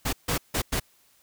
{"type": "noise bursts at uneven times", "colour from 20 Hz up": "pink", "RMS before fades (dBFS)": -26, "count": 4, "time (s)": [[0.05, 0.13], [0.28, 0.38], [0.54, 0.62], [0.72, 0.8]], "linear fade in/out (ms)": 10, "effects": ["white hiss -62 dBFS RMS until 1.22 s"]}